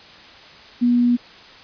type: tone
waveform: sine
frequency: 242.2 Hz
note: B3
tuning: 34 cents flat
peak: -13 dBFS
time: 0.81-1.17 s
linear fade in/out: 20 ms
effects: white hiss -43 dBFS RMS until 1.63 s + resampled to 11025 Hz